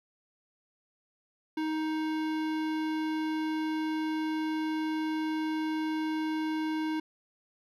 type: tone with hard clipping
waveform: sine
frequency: 313.3 Hz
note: D#4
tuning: 12 cents sharp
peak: -31 dBFS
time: 1.57-7 s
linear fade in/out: 5 ms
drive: 18 dB
effects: none